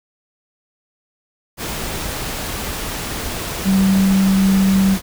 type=tone in noise; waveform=sine; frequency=192.7 Hz; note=G3; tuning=29 cents flat; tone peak=-11 dBFS; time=3.64-4.98 s; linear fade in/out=50 ms; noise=pink; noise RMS=-25 dBFS; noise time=1.57-5.02 s; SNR=+11 dB; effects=none